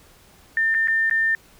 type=tone with dropouts; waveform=sine; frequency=1800 Hz; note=A6; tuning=39 cents sharp; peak=-17 dBFS; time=0.57-1.35 s; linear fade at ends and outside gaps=1 ms; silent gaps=0.743-0.747 / 0.874-0.882 / 1.098-1.11 s; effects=pink hiss -52 dBFS RMS until 1.59 s